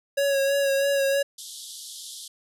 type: tone with vibrato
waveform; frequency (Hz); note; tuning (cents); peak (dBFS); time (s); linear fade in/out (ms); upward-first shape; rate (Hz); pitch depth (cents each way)
square; 554; C#5; -1; -21; 0.17-1.23; 10; sine; 3.1; 26
type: band-pass noise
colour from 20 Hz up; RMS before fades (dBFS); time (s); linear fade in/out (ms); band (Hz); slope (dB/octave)
pink; -40; 1.38-2.28; 5; 3200 to 12000; 96
effects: none